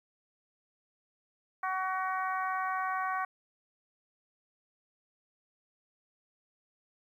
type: harmonic tone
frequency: 375.7 Hz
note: F#4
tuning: 26 cents sharp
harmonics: 2 / 3 / 4 / 5 / 6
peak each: -35 / -33 / -38 / -41 / -48 dBFS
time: 1.63-3.25 s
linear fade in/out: 5 ms
effects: 11-bit